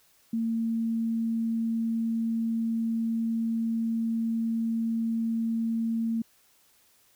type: tone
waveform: sine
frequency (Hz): 227.4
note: A#3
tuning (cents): -43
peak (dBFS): -25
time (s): 0.33-6.22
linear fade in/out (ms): 5
effects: white hiss -63 dBFS RMS until 7.15 s